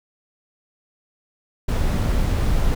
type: noise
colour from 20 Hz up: brown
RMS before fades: -19 dBFS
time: 1.68-2.75 s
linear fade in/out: 10 ms
effects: none